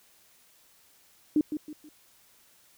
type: tone with echo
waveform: sine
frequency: 302.9 Hz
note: D#4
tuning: 46 cents flat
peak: -19 dBFS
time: 1.36-1.41 s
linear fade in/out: 2 ms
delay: 160 ms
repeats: 3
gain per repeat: -9 dB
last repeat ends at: 1.89 s
effects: white hiss -61 dBFS RMS until 2.77 s